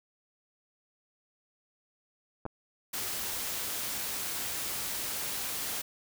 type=clicks; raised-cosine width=1 ms; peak=-23 dBFS; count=2; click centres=2.454 / 2.463 s
type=noise; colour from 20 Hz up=white; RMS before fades=-35 dBFS; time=2.93-5.82 s; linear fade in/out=10 ms
effects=none